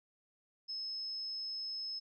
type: tone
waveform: sine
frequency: 5190 Hz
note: E8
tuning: 28 cents flat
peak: -38 dBFS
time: 0.68-2 s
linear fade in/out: 20 ms
effects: none

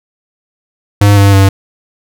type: tone with pitch steps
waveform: square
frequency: 101.8 / 99.59 / 97.43 Hz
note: G#2 / G2 / G2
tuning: -34 / +28 / -10 cents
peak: -4 dBFS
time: 1.01-1.49 s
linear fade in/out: 5 ms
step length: 160 ms
effects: none

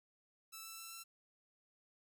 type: tone with pitch steps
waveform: 5% pulse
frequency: 1318.5 / 1326.9 / 1335.4 / 1343.9 Hz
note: E6 / E6 / E6 / E6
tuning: 0 / +11 / +22 / +33 cents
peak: -37 dBFS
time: 0.52-1.04 s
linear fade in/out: 20 ms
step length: 130 ms
effects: 13-bit

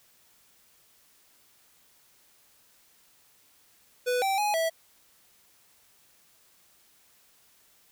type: tone with pitch steps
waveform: square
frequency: 495.1 / 777 / 834 / 654 Hz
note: B4 / G5 / G#5 / E5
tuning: +4 / -16 / +7 / -14 cents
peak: -25 dBFS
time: 4.06-4.7 s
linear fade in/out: 20 ms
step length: 160 ms
effects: white hiss -62 dBFS RMS until 7.91 s

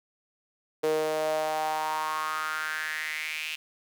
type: tone with high-pass filter sweep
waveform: sawtooth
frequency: 155.56 Hz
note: D#3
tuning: in tune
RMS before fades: -30 dBFS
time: 0.83-3.56 s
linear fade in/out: 10 ms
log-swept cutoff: 450 to 2700 Hz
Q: 5.4
effects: none

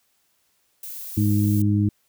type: noise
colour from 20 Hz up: violet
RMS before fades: -35 dBFS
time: 0.83-1.62 s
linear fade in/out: 2 ms
type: harmonic tone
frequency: 103.2 Hz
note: G#2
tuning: 10 cents flat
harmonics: 1 / 2 / 3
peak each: -19 / -22 / -24 dBFS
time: 1.17-1.89 s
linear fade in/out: 5 ms
effects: white hiss -67 dBFS RMS until 2.08 s

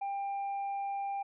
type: tone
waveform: triangle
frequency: 795 Hz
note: G5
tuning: 24 cents sharp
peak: -31 dBFS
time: 0.01-1.23 s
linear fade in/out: 10 ms
effects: resampled to 8000 Hz

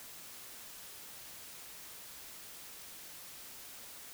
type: silence
effects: white hiss -50 dBFS RMS until 4.13 s

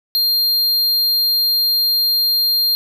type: tone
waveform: square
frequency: 4200 Hz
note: C8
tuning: 6 cents sharp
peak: -14 dBFS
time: 0.15-2.75 s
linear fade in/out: 0 ms
effects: none

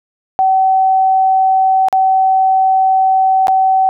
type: tone with dropouts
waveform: sine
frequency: 762 Hz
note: G5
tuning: 49 cents flat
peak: -8 dBFS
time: 0.39-3.89 s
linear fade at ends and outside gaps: 0 ms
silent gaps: 1.885-1.927 / 3.471-3.482 s
effects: none

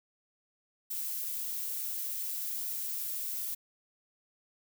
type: noise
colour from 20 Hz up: violet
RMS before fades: -36 dBFS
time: 0.9-3.55 s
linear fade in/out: 10 ms
effects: none

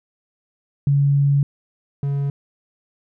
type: tone pair in turn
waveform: sine / triangle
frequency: 141.1 / 140.48 Hz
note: C#3 / C#3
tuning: +31 / +23 cents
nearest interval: unison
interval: 8 cents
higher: first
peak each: -13 / -17 dBFS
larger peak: first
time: 0.87-1.43 / 2.03-2.3 s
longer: first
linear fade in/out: 2 ms
effects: none

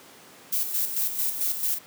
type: noise with tremolo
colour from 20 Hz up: violet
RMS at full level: -25 dBFS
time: 0.52-1.79 s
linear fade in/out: 10 ms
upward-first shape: square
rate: 4.5 Hz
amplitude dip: 55%
effects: pink hiss -49 dBFS RMS until 1.86 s + high-pass 200 Hz 12 dB/octave

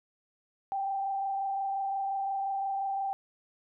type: tone with frequency modulation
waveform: sine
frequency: 784 Hz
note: G5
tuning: in tune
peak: -29 dBFS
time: 0.72-3.13 s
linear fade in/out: 0 ms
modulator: 25.7 Hz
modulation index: 0.56
effects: none

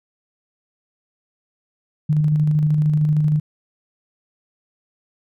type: tone with tremolo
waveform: sine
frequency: 151.6 Hz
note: D#3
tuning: 45 cents flat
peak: -13 dBFS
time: 2.09-3.4 s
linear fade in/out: 10 ms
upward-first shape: square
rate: 13 Hz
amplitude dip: 25%
effects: none

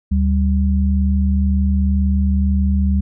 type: tone pair together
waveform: sine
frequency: 73.42 / 195.44 Hz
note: D2 / G3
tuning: 0 / -5 cents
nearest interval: octave + perfect fourth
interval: 1695 cents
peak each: -14 / -18 dBFS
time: 0.11-3.01 s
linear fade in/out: 10 ms
effects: none

